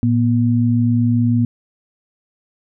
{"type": "tone pair together", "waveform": "sine", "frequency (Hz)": [113.6, 240.7], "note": ["A#2", "B3"], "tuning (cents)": [-44, -44], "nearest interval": "octave + minor second", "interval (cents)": 1300, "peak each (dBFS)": -15, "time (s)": [0.03, 1.45], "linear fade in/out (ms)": 0, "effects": []}